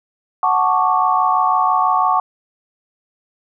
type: chord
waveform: sine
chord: D major seventh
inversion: first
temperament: equal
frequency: 740 / 880 / 1108.7 / 1174.7 Hz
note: F#5 / A5 / C#6 / D6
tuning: 0 / 0 / 0 / 0 cents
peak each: -18 / -19 / -16 / -21 dBFS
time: 0.43-2.2 s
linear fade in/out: 2 ms
effects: none

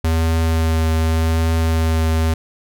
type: tone with vibrato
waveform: square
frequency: 81 Hz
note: E2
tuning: 30 cents flat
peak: -15 dBFS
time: 0.04-2.34 s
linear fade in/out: 5 ms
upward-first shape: triangle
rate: 0.85 Hz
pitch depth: 15 cents each way
effects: none

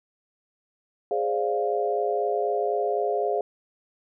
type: chord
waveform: sine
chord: D half-diminished seventh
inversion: second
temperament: equal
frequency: 415.3 / 523.3 / 587.3 / 698.5 Hz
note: Ab4 / C5 / D5 / F5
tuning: 0 / 0 / 0 / 0 cents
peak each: -26 / -30 / -31 / -27 dBFS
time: 1.11-3.41 s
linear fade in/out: 2 ms
effects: none

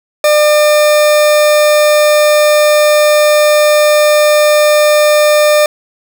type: tone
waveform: 40% pulse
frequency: 600 Hz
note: D5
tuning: 37 cents sharp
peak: -5 dBFS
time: 0.24-5.66 s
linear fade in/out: 2 ms
effects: none

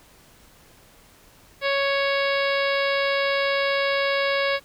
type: harmonic tone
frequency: 555 Hz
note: C#5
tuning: 2 cents sharp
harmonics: 1 / 2 / 3 / 4 / 5 / 6 / 7 / 8 / 9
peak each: -23 / -29 / -28 / -28 / -33 / -35 / -34 / -37 / -38 dBFS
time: 1.61-4.6 s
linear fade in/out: 50 ms
effects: pink hiss -53 dBFS RMS until 4.64 s

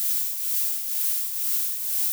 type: noise with tremolo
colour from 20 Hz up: violet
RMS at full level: -23 dBFS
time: 0-2.12 s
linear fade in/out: 0 ms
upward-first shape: triangle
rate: 2.1 Hz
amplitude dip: 60%
effects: none

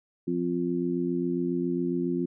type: harmonic tone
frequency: 87.31 Hz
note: F2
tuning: in tune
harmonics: 2 / 3 / 4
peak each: -31 / -29 / -29 dBFS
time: 0.27-2.26 s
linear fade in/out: 10 ms
effects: none

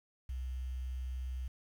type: tone with quantisation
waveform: sine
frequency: 63.6 Hz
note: C2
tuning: 48 cents flat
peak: -36 dBFS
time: 0.29-1.48 s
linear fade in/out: 5 ms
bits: 10
effects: none

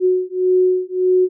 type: beating tone pair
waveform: sine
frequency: 366.9 / 368.6 Hz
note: F#4 / F#4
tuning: -15 / -7 cents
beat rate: 1.7 Hz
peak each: -16 dBFS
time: 0-1.29 s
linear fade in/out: 50 ms
effects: none

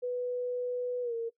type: tone with pitch glide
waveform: sine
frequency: 493.9 to 460.8 Hz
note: B4 to A#4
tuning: 0 to -20 cents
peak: -30 dBFS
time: 0.02-1.3 s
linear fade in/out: 20 ms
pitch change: -120 cents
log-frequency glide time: 1.02-1.14 s
effects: noise-tail reverb RT60 0.1 s tail -18 dB re dry

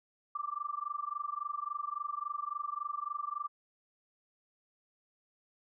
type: tone with amplitude modulation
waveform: sine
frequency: 1176 Hz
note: D6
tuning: 2 cents sharp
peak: -31 dBFS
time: 0.35-3.48 s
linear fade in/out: 5 ms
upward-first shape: sine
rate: 23.6 Hz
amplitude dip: 95%
effects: none

